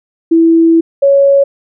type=tone pair in turn; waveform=sine; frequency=329.6 / 556.4 Hz; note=E4 / C#5; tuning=0 / +6 cents; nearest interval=major sixth; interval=906 cents; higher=second; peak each=-4 dBFS; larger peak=neither; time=0.31-0.81 / 1.02-1.44 s; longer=first; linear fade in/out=10 ms; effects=none